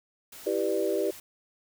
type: noise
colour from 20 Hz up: white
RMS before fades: -46 dBFS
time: 0.32-1.2 s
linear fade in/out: 5 ms
type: chord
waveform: sine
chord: E minor seventh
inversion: none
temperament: equal with one note detuned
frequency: 329.6 / 392 / 493.9 / 594.8 Hz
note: E4 / G4 / B4 / D5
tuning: 0 / 0 / 0 / +22 cents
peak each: -32 / -28 / -31 / -31 dBFS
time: 0.46-1.11 s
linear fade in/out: 10 ms
effects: none